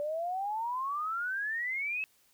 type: exponential sweep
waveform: sine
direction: up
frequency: 576 to 2619 Hz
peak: -31 dBFS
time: 0-2.04 s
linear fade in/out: 0 ms
effects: white hiss -67 dBFS RMS until 2.33 s